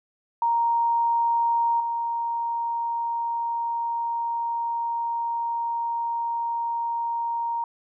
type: tone with level steps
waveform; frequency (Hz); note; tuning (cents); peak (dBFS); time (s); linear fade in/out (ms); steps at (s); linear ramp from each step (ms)
sine; 933; A#5; +1; -19 / -24; 0.42-7.64; 2; 1.8; 2
effects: none